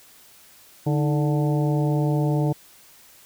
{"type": "harmonic tone with a mistuned harmonic", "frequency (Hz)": 146.83, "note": "D3", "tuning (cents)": 0, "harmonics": [1, 2, 3, 4, 5, 6], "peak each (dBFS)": [-20, -26, -30, -32, -34, -36], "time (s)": [0.86, 2.53], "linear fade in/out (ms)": 10, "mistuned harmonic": 2, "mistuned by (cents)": 100, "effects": ["white hiss -51 dBFS RMS until 3.25 s"]}